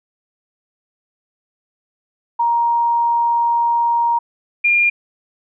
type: tone pair in turn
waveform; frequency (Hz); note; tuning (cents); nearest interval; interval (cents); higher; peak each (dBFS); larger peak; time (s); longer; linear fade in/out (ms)
sine; 939 / 2407; A#5 / D7; +12 / +42; octave + major third; 1630; second; -13 / -11; second; 2.39-4.19 / 4.64-4.9; first; 10
effects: none